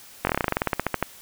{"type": "slowing click train", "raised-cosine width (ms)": 0.5, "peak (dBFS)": -6, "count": 18, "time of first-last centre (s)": [0.25, 1.026], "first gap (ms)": 21, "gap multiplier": 1.09, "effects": ["white hiss -47 dBFS RMS until 1.21 s"]}